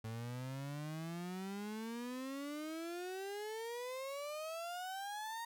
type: exponential sweep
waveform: 35% pulse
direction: up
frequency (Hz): 110 to 938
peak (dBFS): -40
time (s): 0.04-5.45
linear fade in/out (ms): 5
effects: none